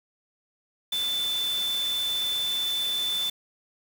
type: tone in noise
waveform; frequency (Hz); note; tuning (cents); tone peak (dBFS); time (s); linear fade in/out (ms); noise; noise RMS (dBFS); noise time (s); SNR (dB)
sine; 3520; A7; 0; -25; 0.92-3.3; 5; white; -37; 0.92-3.3; +9
effects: none